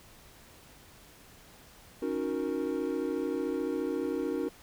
triangle chord, D# minor seventh, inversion third, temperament equal with one note detuned, 277.2 / 311.1 / 366.2 / 466.2 Hz, C#4 / D#4 / F#4 / A#4, 0 / 0 / -18 / 0 cents, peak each -33 dBFS, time 2.02-4.49 s, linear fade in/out 5 ms, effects pink hiss -55 dBFS RMS until 4.62 s

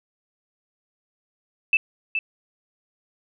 sine tone with echo, 2637 Hz, E7, in tune, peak -14 dBFS, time 1.73-1.77 s, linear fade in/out 2 ms, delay 420 ms, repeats 1, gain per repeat -7 dB, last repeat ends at 2.19 s, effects none

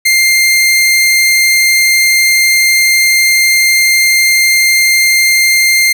sawtooth tone, 2104 Hz, C7, 9 cents sharp, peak -3 dBFS, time 0.05-5.93 s, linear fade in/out 10 ms, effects none

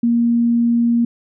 sine tone, 235.2 Hz, A#3, 16 cents sharp, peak -12 dBFS, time 0.03-1.05 s, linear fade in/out 5 ms, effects none

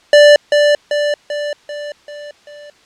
square tone with echo, 587.3 Hz, D5, in tune, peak -4 dBFS, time 0.13-0.36 s, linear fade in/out 2 ms, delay 390 ms, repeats 6, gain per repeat -5 dB, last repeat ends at 2.7 s, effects white hiss -49 dBFS RMS until 2.85 s + low-pass 5000 Hz 12 dB/octave

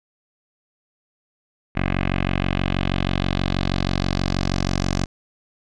10% pulse tone with low-pass filter sweep, 46.25 Hz, F#1, in tune, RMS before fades -22 dBFS, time 1.75-5.06 s, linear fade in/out 20 ms, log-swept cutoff 2300 to 6000 Hz, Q 2.4, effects none

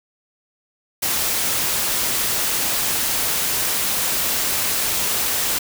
white noise, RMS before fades -21 dBFS, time 1.02-5.59 s, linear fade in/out 10 ms, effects none

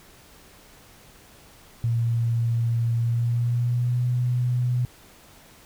sine tone with pitch glide, 116.54 to 123.47 Hz, A#2 to B2, 0 to 0 cents, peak -20 dBFS, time 1.84-4.85 s, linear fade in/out 0 ms, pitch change +100 cents, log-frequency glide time 2.97-4.07 s, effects pink hiss -51 dBFS RMS until 5.65 s

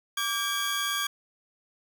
sawtooth tone cluster, 1157 / 1605 / 3308 Hz, D6 / G6 / G#7, -26 / +40 / -8 cents, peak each -28 dBFS, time 0.17-1.07 s, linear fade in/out 5 ms, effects none

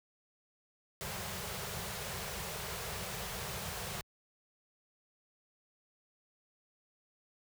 pink band-stop noise, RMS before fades -40 dBFS, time 1.01-4.01 s, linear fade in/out 0 ms, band 210 to 370 Hz, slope 96 dB/octave, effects high-pass 60 Hz 12 dB/octave

